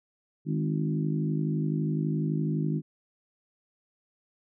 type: harmonic tone with a mistuned harmonic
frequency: 51.91 Hz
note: G#1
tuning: in tune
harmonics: 3 / 4 / 5 / 6 / 7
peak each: -27 / -33 / -35 / -35 / -39 dBFS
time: 0.45-2.82 s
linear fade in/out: 50 ms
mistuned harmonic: 5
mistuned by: +21 cents
effects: none